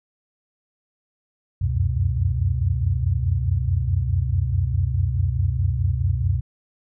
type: tone cluster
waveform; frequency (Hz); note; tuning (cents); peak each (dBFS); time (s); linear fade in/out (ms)
sine; 69.2 / 89 / 93.7 / 124.6; C#2 / F2 / F#2 / B2; -2 / +33 / +22 / +16; -24; 1.61-6.41; 10
effects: none